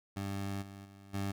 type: tone with level steps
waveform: 20% pulse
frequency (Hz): 98.7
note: G2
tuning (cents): +12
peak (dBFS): -31 / -42 / -48 / -29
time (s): 0.16-1.32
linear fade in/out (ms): 10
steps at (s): 0.61 / 0.84 / 1.13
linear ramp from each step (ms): 20
effects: none